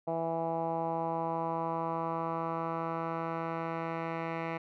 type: tone with low-pass filter sweep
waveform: 10% pulse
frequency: 164.81 Hz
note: E3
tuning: in tune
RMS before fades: -34 dBFS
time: 0.07-4.58 s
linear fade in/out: 10 ms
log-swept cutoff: 730 to 1900 Hz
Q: 3.1
effects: none